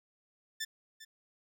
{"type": "tone with echo", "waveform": "15% pulse", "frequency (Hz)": 1772, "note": "A6", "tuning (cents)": 12, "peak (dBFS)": -28, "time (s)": [0.6, 0.65], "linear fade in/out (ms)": 10, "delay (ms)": 400, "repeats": 1, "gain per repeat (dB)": -14, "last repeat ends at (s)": 1.05, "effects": []}